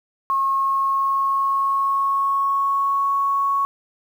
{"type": "tone with pitch glide", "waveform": "sine", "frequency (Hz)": [1085, 1108.4], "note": ["C#6", "C#6"], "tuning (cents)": [-37, -1], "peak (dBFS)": -17, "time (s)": [0.3, 3.65], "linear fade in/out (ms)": 0, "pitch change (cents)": 36, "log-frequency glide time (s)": [0.53, 3.11], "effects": ["8-bit"]}